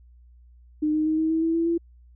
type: tone with pitch steps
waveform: sine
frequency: 304.6 / 309 / 313.5 / 318.1 / 322.7 / 327.4 / 332.2 / 337 Hz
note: D#4 / D#4 / D#4 / D#4 / E4 / E4 / E4 / E4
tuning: -37 / -12 / +13 / +38 / -37 / -12 / +13 / +38 cents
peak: -20 dBFS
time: 0.82-1.78 s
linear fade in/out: 10 ms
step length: 120 ms
effects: added 60 Hz sine -49 dBFS peak until 2.15 s